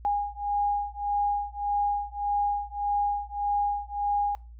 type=beating tone pair; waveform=sine; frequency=817 / 818.7 Hz; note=G#5 / G#5; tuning=-29 / -25 cents; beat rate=1.7 Hz; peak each=-28 dBFS; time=0.05-4.35 s; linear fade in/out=0 ms; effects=noise-tail reverb RT60 0.3 s tail -23 dB re dry + added 58 Hz sine -43 dBFS peak until 4.59 s